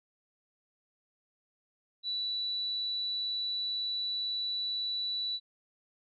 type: tone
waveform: sine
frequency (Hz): 3951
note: B7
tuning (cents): 0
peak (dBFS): -31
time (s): 2.03-5.4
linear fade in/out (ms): 50
effects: none